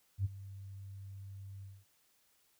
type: tone with ADSR envelope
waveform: sine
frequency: 97.9 Hz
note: G2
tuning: 2 cents flat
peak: -27 dBFS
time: 0.18-1.85 s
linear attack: 68 ms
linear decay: 24 ms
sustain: -18 dB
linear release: 220 ms
effects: tanh soft clip ceiling -23 dBFS + white hiss -72 dBFS RMS until 2.59 s